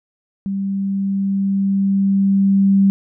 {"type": "tone with level ramp", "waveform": "sine", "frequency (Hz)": 196, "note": "G3", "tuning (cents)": 0, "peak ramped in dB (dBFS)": [-19, -9], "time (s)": [0.46, 2.9], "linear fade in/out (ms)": 0, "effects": []}